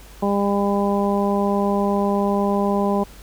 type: harmonic tone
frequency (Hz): 200.9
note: G3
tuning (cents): +43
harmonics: 1 / 2 / 3 / 4 / 5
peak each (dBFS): -20 / -23 / -25 / -26 / -27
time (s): 0.22-3.04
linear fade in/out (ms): 10
effects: added 50 Hz sine -42 dBFS peak until 3.22 s + pink hiss -46 dBFS RMS until 3.22 s